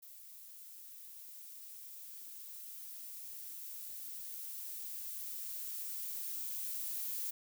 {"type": "noise with level ramp", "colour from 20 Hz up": "violet", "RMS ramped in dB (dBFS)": [-54, -39], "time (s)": [0.02, 7.31], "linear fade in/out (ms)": 10, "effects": []}